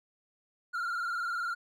triangle tone with vibrato, 1396.9 Hz, F6, in tune, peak -29 dBFS, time 0.73-1.55 s, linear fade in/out 20 ms, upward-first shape sine, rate 20 Hz, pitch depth 74 cents each way, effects none

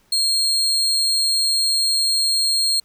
35% pulse tone, 4237 Hz, C8, 21 cents sharp, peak -15 dBFS, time 0.12-2.8 s, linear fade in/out 5 ms, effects pink hiss -60 dBFS RMS until 2.84 s

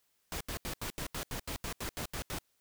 pink noise bursts, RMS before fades -38 dBFS, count 13, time 0.32-2.386 s, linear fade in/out 0 ms, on 86 ms, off 79 ms, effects white hiss -75 dBFS RMS until 2.6 s

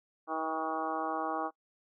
harmonic tone with a mistuned harmonic, 159.7 Hz, D#3, 45 cents sharp, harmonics 2 / 3 / 4 / 5 / 6 / 7 / 8 / 9, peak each -39 / -42 / -40 / -36 / -43 / -37 / -42 / -46 dBFS, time 0.27-1.51 s, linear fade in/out 50 ms, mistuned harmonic 8, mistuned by -32 cents, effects noise-tail reverb RT60 0.1 s tail -24 dB re dry

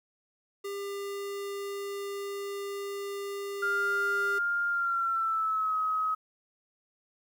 square tone, 400.1 Hz, G4, 35 cents sharp, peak -35 dBFS, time 0.64-4.39 s, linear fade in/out 10 ms
sine tone with pitch glide, 1403 to 1271.8 Hz, F6 to D#6, +8 to +38 cents, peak -26 dBFS, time 3.62-6.15 s, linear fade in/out 10 ms, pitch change -170 cents, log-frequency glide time 4.7-5.76 s
effects 10-bit

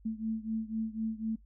sine beating tone pair, 220 / 224 Hz, A3 / A3, 0 / +31 cents, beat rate 4 Hz, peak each -34 / -36 dBFS, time 0.05-1.36 s, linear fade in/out 10 ms, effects noise-tail reverb RT60 0.1 s tail -19 dB re dry + added 50 Hz sine -55 dBFS peak until 1.45 s

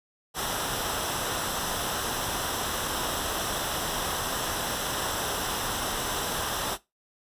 pink noise with comb filter, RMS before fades -30 dBFS, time 0.34-6.78 s, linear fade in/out 50 ms, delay 0.44 ms, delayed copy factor -0.6, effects noise-tail reverb RT60 0.2 s tail -18 dB re dry + resampled to 32000 Hz

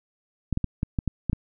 clicks, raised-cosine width 5 ms, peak -12 dBFS, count 8, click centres 0.527 / 0.574 / 0.643 / 0.831 / 0.988 / 1.077 / 1.297 / 1.331 s, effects none

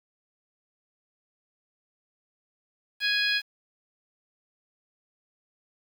harmonic tone, 830.6 Hz, G#5, in tune, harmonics 2 / 3 / 4 / 5 / 6, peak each -27 / -29 / -30 / -31 / -32 dBFS, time 3-3.42 s, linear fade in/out 50 ms, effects 8-bit

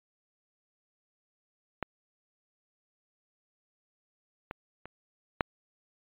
clicks, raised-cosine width 0.5 ms, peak -16 / -22 / -28 / -8 dBFS, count 4, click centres 1.827 / 4.511 / 4.856 / 5.408 s, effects resampled to 8000 Hz

